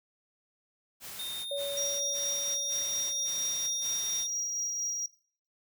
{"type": "noise bursts", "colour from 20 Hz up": "white", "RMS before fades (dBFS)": -43, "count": 6, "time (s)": [1, 4.26], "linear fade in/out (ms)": 50, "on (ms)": 460, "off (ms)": 100}
{"type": "tone", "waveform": "square", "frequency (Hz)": 3658, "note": "A#7", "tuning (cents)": -33, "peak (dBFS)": -36, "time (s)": [1.19, 4.27], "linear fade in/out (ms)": 5}
{"type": "tone with exponential decay", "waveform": "sine", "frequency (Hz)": 565, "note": "C#5", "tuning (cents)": 33, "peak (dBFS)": -31, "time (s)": [1.51, 4.55], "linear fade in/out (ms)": 5, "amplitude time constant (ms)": 660}
{"type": "tone with tremolo", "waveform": "triangle", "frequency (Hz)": 5710, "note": "F8", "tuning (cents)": 37, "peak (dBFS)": -29, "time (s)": [1.77, 5.06], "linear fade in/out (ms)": 2, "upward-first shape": "sine", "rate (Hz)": 4.3, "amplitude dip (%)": 25}
{"effects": ["noise-tail reverb RT60 0.5 s tail -18 dB re dry"]}